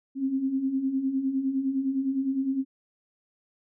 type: beating tone pair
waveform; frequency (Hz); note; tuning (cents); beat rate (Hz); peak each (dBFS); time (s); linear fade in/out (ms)
sine; 260 / 269.8; C4 / C#4; -11 / -47; 9.8; -32 / -25; 0.15-2.65; 50
effects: none